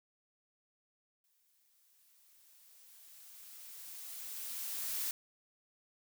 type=noise with exponential growth; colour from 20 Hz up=blue; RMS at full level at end=-36 dBFS; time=1.24-5.11 s; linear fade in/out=1 ms; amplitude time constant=840 ms; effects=none